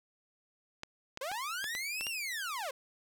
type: clicks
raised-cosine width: 0.2 ms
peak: -22 dBFS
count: 7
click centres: 0.834 / 1.174 / 1.316 / 1.642 / 1.751 / 2.01 / 2.068 s
type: linear two-way sweep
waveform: sawtooth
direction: up then down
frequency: 493.9 to 2844 to 493.9 Hz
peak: -32 dBFS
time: 1.21-2.71 s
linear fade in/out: 5 ms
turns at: 2.08 s
effects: none